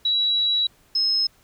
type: tone pair in turn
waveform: sine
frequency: 3902 / 5175 Hz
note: B7 / E8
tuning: -22 / -33 cents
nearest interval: perfect fourth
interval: 489 cents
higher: second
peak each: -18 dBFS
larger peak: neither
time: 0.05-0.67 / 0.95-1.27 s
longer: first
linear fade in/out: 5 ms
effects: pink hiss -58 dBFS RMS until 1.43 s